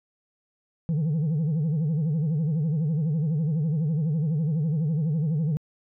sine tone with vibrato, 155.56 Hz, D#3, in tune, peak -19 dBFS, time 0.89-5.57 s, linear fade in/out 0 ms, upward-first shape sine, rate 12 Hz, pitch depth 150 cents each way, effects tanh soft clip ceiling -21 dBFS

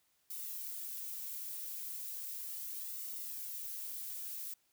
violet noise with flanger, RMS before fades -43 dBFS, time 0.3-4.54 s, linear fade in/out 5 ms, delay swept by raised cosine 1.2 to 3.4 ms, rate 0.36 Hz, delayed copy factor -0.5, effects white hiss -75 dBFS RMS until 4.72 s

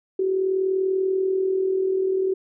sine tone with amplitude modulation, 380 Hz, F#4, 46 cents sharp, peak -17 dBFS, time 0.19-2.34 s, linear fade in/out 5 ms, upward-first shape sine, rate 40.4 Hz, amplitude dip 50%, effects none

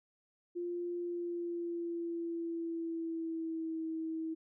sine tone with pitch glide, 349.2 to 322.1 Hz, F4 to E4, 0 to -40 cents, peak -35 dBFS, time 0.55-4.35 s, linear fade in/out 20 ms, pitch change -140 cents, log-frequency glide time 0.97-3.84 s, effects none

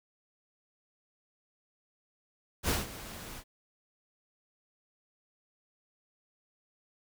pink noise with ADSR envelope, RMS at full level -28 dBFS, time 2.63-3.44 s, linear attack 59 ms, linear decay 170 ms, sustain -16 dB, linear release 64 ms, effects none

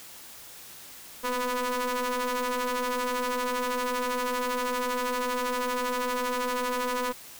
sawtooth ring-modulated tone, 246.9 Hz, B3, in tune, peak -20 dBFS, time 1.23-7.13 s, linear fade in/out 20 ms, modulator 747 Hz, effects white hiss -46 dBFS RMS until 7.39 s

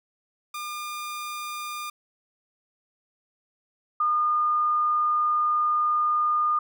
sawtooth / sine tone pair in turn, 1206 / 1217.2 Hz, D6 / D#6, +46 / -38 cents, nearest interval unison, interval 16 cents, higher second, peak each -28 / -20 dBFS, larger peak second, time 0.54-1.9 / 4-6.59 s, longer second, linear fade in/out 5 ms, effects none

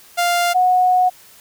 sawtooth / sine tone pair in turn, 698.5 / 732.3 Hz, F5 / F#5, 0 / -18 cents, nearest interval minor second, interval 82 cents, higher second, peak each -11 dBFS, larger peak neither, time 0.17-0.54 / 0.54-1.1 s, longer second, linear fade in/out 20 ms, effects white hiss -46 dBFS RMS until 1.4 s

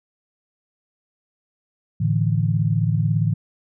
sine chord, A suspended fourth, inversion none, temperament equal, 110 / 146.83 / 164.81 Hz, A2 / D3 / E3, 0 / 0 / 0 cents, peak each -20 / -22 / -22 dBFS, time 2-3.34 s, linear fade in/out 10 ms, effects none

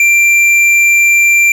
sine tone with tanh clipping, 2364 Hz, D7, 11 cents sharp, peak -7 dBFS, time 0-1.52 s, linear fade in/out 2 ms, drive 10 dB, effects none

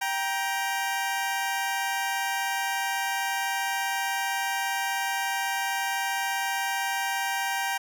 20% pulse tone pair together, 783.6 / 944 Hz, G5 / A#5, -1 / +22 cents, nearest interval minor third, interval 323 cents, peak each -23 / -26 dBFS, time 0.01-7.78 s, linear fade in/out 10 ms, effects none

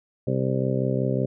harmonic tone, 65.41 Hz, C2, in tune, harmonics 2 / 3 / 4 / 5 / 6 / 7 / 8 / 9, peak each -25 / -29 / -30 / -39 / -29 / -36 / -30 / -33 dBFS, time 0.27-1.26 s, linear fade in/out 5 ms, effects none

